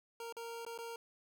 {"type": "tone with dropouts", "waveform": "25% pulse", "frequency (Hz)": 463.6, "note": "A#4", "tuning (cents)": -10, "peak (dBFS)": -39, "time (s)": [0.2, 0.96], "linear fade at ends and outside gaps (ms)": 2, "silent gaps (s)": [[0.325, 0.367], [0.651, 0.664], [0.778, 0.787]], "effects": []}